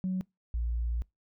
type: tone pair in turn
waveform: sine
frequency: 185.9 / 58.22 Hz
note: F#3 / A#1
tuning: +8 / -2 cents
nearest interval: octave + minor sixth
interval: 2010 cents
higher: first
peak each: -27 dBFS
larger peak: neither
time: 0.04-0.21 / 0.54-1.02 s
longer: second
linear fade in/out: 0 ms
effects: noise-tail reverb RT60 0.2 s tail -25 dB re dry + tanh soft clip ceiling -24 dBFS